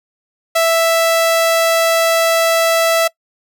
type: tone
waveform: sawtooth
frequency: 660 Hz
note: E5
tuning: 2 cents sharp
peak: -7 dBFS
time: 0.55-3.08 s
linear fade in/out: 10 ms
effects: noise-tail reverb RT60 0.1 s tail -23 dB re dry